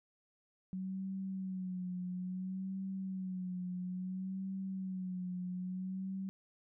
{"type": "tone with vibrato", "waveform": "sine", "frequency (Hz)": 186.2, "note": "F#3", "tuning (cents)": 11, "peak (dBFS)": -37, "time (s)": [0.73, 6.29], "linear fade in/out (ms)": 0, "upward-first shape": "sine", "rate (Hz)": 0.59, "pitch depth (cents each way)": 52, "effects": []}